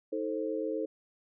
sine chord, A diminished, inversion second, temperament just, 316.8 / 440 / 528 Hz, Eb4 / A4 / C5, +31 / 0 / +16 cents, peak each -35 / -34 / -36 dBFS, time 0.12-0.86 s, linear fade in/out 10 ms, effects none

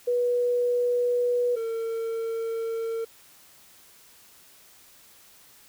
sine / triangle tone pair in turn, 487.4 / 454.6 Hz, B4 / A#4, -23 / -43 cents, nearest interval minor second, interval 120 cents, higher first, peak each -21 / -25 dBFS, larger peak first, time 0.07-1.56 / 1.56-3.05 s, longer neither, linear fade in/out 10 ms, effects white hiss -54 dBFS RMS until 5.68 s

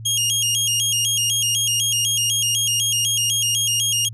20% pulse tone with vibrato, 3041 Hz, F#7, 47 cents sharp, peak -12 dBFS, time 0.05-4.09 s, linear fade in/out 10 ms, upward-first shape square, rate 4 Hz, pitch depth 120 cents each way, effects added 112 Hz sine -32 dBFS peak until 4.13 s + resampled to 32000 Hz

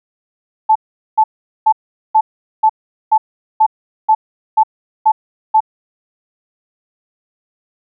sine tone bursts, 872 Hz, A5, 16 cents flat, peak -6 dBFS, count 11, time 0.69-5.605 s, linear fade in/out 10 ms, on 65 ms, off 420 ms, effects none

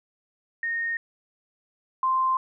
sine tone pair in turn, 1848 / 1044.4 Hz, A#6 / C6, -16 / -3 cents, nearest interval minor seventh, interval 987 cents, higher first, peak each -25 / -20 dBFS, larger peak second, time 0.63-0.97 / 2.03-2.37 s, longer neither, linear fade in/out 2 ms, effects none

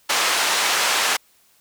pink band-pass noise, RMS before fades -20 dBFS, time 0.09-1.17 s, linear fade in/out 10 ms, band 840 to 8300 Hz, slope 12 dB/octave, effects white hiss -58 dBFS RMS until 1.6 s

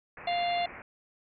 white low-pass noise, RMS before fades -46 dBFS, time 0.17-0.82 s, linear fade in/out 2 ms, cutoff 2500 Hz, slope 96 dB/octave
harmonic tone, 698.5 Hz, F5, in tune, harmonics 1 / 3 / 4 / 5 / 6, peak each -27 / -37 / -39 / -41 / -43 dBFS, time 0.27-0.66 s, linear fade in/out 5 ms
effects none

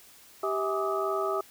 sine tone cluster, 391.8 / 647 / 826 / 1180 / 1263 Hz, G4 / E5 / G#5 / D6 / D#6, -1 / -32 / -10 / +8 / +26 cents, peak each -30 / -32 / -39 / -34 / -33 dBFS, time 0.43-1.41 s, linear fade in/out 5 ms, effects white hiss -54 dBFS RMS until 1.5 s

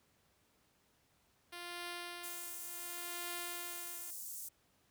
5% pulse tone with tremolo, 349.2 Hz, F4, in tune, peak -30 dBFS, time 1.52-4.11 s, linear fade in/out 10 ms, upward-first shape triangle, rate 0.69 Hz, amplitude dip 85%
pink high-pass noise, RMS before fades -46 dBFS, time 2.23-4.49 s, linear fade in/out 10 ms, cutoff 7200 Hz, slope 24 dB/octave
effects pink hiss -73 dBFS RMS until 4.9 s + high-pass 60 Hz 12 dB/octave

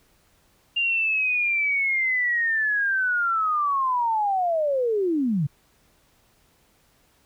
sine linear sweep, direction down, 2804 to 130.81 Hz, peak -20 dBFS, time 0.76-5.47 s, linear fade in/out 10 ms, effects pink hiss -62 dBFS RMS until 7.25 s

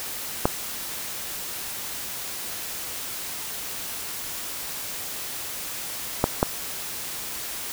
clicks, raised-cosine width 1 ms, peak -3 dBFS, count 3, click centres 0.455 / 6.241 / 6.429 s, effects white hiss -33 dBFS RMS until 7.72 s

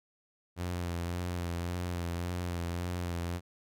sawtooth tone with vibrato, 87.31 Hz, F2, in tune, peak -29 dBFS, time 0.56-3.41 s, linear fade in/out 50 ms, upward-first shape sine, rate 1.8 Hz, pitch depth 33 cents each way, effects none

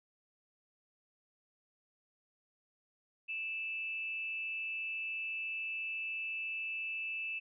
sine tone with amplitude modulation, 2637 Hz, E7, in tune, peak -34 dBFS, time 3.28-7.4 s, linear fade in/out 20 ms, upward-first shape sine, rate 234 Hz, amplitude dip 45%, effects none

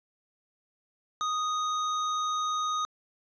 square tone, 1244.5 Hz, D#6, in tune, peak -28 dBFS, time 1.21-2.85 s, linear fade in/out 0 ms, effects resampled to 16000 Hz

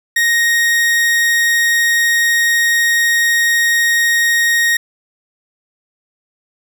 40% pulse tone, 1868 Hz, A#6, 3 cents sharp, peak -10 dBFS, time 0.16-4.77 s, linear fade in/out 5 ms, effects none

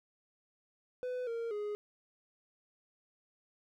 triangle tone with pitch steps, 501 / 462.7 / 416.4 Hz, B4 / A#4 / G#4, +25 / -13 / +5 cents, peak -33 dBFS, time 1.03-1.75 s, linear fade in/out 0 ms, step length 240 ms, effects none

